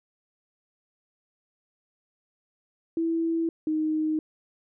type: tone pair in turn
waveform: sine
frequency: 329.6 / 311.1 Hz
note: E4 / D#4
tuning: 0 / 0 cents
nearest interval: minor second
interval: 100 cents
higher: first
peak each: -23 dBFS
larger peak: neither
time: 2.97-3.49 / 3.67-4.19 s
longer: neither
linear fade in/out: 2 ms
effects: none